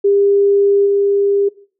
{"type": "tone with level steps", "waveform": "sine", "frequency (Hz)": 401, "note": "G4", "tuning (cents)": 39, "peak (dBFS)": [-9, -11], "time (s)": [0.04, 1.49], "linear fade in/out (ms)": 10, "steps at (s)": 0.85, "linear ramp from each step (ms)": 20, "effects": ["noise-tail reverb RT60 0.5 s tail -20 dB re dry"]}